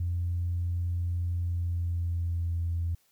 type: tone with pitch glide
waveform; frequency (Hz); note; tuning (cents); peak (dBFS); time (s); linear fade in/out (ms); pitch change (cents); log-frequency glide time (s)
sine; 87.1 to 84.72; F2 to E2; -4 to +48; -26; 0-2.95; 5; -48; 1.36-2.6
effects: tanh soft clip ceiling -22 dBFS + white hiss -68 dBFS RMS until 3.11 s